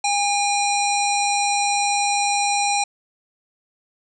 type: harmonic tone with a mistuned harmonic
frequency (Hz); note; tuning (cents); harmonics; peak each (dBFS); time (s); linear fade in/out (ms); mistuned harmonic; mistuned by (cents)
811; G#5; -41; 1 / 3 / 5 / 7 / 9 / 10; -20 / -25 / -27 / -28 / -30 / -30; 0.04-2.84; 5; 10; +32
effects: none

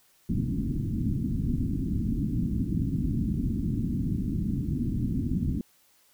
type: low-pass noise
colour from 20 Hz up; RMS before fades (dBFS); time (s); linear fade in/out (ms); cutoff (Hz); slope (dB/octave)
white; -28; 0.29-5.61; 2; 280; 48
effects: white hiss -63 dBFS RMS until 6.13 s

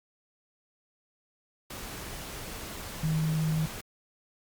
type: tone in noise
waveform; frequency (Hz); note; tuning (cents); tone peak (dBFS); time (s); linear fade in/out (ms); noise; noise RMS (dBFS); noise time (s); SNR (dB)
sine; 157.8; D#3; +25; -25; 3.03-3.66; 5; pink; -40; 1.7-3.81; +12
effects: Opus 48 kbps

